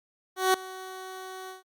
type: tone with ADSR envelope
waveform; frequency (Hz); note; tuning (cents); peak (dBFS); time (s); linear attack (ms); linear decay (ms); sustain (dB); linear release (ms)
15% pulse; 375.3; F#4; +25; -12; 0.36-1.63; 180; 4; -20; 140
effects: Opus 48 kbps